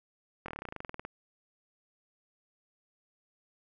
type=slowing click train; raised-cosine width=0.5 ms; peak=-24 dBFS; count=17; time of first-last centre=0.46-1.05 s; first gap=23 ms; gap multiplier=1.06; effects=none